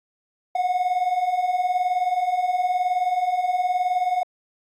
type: beating tone pair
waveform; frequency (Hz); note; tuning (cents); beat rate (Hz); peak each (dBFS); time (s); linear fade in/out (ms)
triangle; 712 / 731; F5 / F#5; +33 / -21; 19; -24 / -19; 0.55-4.23; 5
effects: AAC 48 kbps